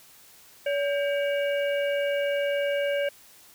harmonic tone with a mistuned harmonic, 569 Hz, C#5, 45 cents sharp, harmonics 1 / 3 / 4 / 5, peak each -24 / -34 / -36 / -38 dBFS, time 0.66-3.09 s, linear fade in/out 5 ms, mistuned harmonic 3, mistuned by -120 cents, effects white hiss -53 dBFS RMS until 3.54 s

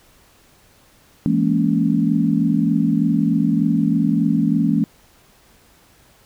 sine chord, A# half-diminished seventh, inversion second, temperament just, 167.82 / 209.8 / 233.1 / 279.7 Hz, E3 / G#3 / A#3 / C#4, +31 / +18 / 0 / +16 cents, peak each -20 dBFS, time 1.26-4.84 s, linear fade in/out 0 ms, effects pink hiss -53 dBFS RMS until 6.25 s

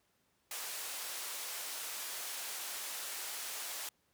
white band-pass noise, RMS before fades -42 dBFS, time 0.51-3.89 s, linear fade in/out 2 ms, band 520 to 14000 Hz, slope 12 dB/octave, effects pink hiss -75 dBFS RMS until 4.13 s + high-pass 80 Hz 12 dB/octave

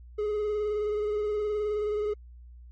triangle tone with vibrato, 420.2 Hz, G#4, 20 cents sharp, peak -24 dBFS, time 0.18-2.14 s, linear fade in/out 10 ms, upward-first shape sine, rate 19 Hz, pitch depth 28 cents each way, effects added 60 Hz sine -45 dBFS peak until 2.71 s + MP3 32 kbps

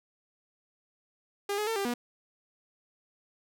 sawtooth tone with pitch steps, 403.8 / 421.8 / 450.6 / 396.8 / 241.5 Hz, G#4 / G#4 / A4 / G4 / B3, -49 / +27 / +41 / +21 / -39 cents, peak -25 dBFS, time 1.49-1.94 s, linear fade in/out 5 ms, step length 90 ms, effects none

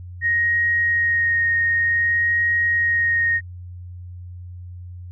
sine tone with vibrato, 1869 Hz, A#6, 4 cents sharp, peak -16 dBFS, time 0.21-3.41 s, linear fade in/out 50 ms, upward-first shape sine, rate 0.54 Hz, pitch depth 11 cents each way, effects added 89 Hz sine -33 dBFS peak until 5.11 s

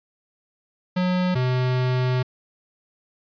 square tone pair in turn, 181.8 / 127.05 Hz, F#3 / B2, -30 / +49 cents, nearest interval tritone, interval 621 cents, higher first, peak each -20 / -20 dBFS, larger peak neither, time 0.96-1.35 / 1.35-2.23 s, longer second, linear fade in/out 10 ms, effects resampled to 11025 Hz

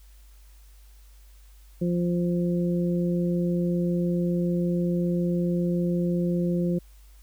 harmonic tone, 174.61 Hz, F3, in tune, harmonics 1 / 2 / 3, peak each -23 / -29 / -33 dBFS, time 1.81-6.79 s, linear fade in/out 10 ms, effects added 50 Hz sine -48 dBFS peak until 7.22 s + white hiss -61 dBFS RMS until 7.22 s

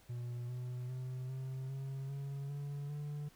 triangle tone with pitch steps, 121 / 124.4 / 127.9 / 131.49 / 135.19 / 138.99 / 142.9 / 146.92 Hz, B2 / B2 / C3 / C3 / C#3 / C#3 / D3 / D3, -35 / +13 / -39 / +9 / -43 / +5 / -47 / +1 cents, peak -37 dBFS, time 0.09-3.29 s, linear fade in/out 10 ms, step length 400 ms, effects pink hiss -65 dBFS RMS until 3.35 s

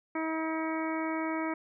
harmonic tone, 319.7 Hz, D#4, 47 cents sharp, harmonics 1 / 2 / 3 / 4 / 5 / 6 / 7, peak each -32 / -38 / -38 / -40 / -45 / -44 / -41 dBFS, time 0.15-1.54 s, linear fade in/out 5 ms, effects none

